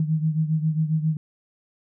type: beating tone pair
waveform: sine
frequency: 155.56 / 162.96 Hz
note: D#3 / E3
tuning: 0 / -20 cents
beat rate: 7.4 Hz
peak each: -21 / -26 dBFS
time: 0-1.17 s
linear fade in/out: 2 ms
effects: none